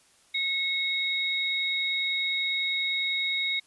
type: tone pair together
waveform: sine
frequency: 2184 / 3777 Hz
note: C#7 / A#7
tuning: -26 / +22 cents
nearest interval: major sixth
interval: 948 cents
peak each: -28 dBFS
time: 0.34-3.6 s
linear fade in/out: 10 ms
effects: white hiss -61 dBFS RMS until 3.66 s + resampled to 24000 Hz